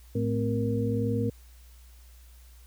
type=tone cluster; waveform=sine; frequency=109.6 / 217.3 / 258.7 / 469 Hz; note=A2 / A3 / C4 / A#4; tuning=-6 / -21 / -19 / +11 cents; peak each=-28 / -32 / -31 / -31 dBFS; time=0.15-1.3 s; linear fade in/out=5 ms; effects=added 60 Hz sine -49 dBFS peak until 2.66 s + white hiss -60 dBFS RMS until 2.66 s